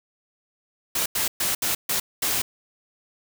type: noise bursts at uneven times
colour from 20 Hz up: white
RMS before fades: -24 dBFS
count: 6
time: 0.95-1.06 / 1.15-1.28 / 1.4-1.55 / 1.62-1.75 / 1.89-2 / 2.22-2.42 s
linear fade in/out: 5 ms
effects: none